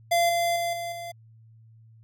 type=tone with level steps; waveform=square; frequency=687 Hz; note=F5; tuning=29 cents flat; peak=-20 / -23 / -26 / -31 / -35 dBFS; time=0.11-1.12 s; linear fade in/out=10 ms; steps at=0.29 / 0.56 / 0.73 / 0.92 s; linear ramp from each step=2 ms; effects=added 112 Hz sine -50 dBFS peak until 2.03 s